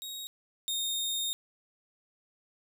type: tone pair in turn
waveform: sawtooth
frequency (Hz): 3772 / 3684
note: A#7 / A#7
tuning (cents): +20 / -21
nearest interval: unison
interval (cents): 41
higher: first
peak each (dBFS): -35 / -27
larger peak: second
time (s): 0.02-0.27 / 0.68-1.33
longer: second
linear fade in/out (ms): 0
effects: none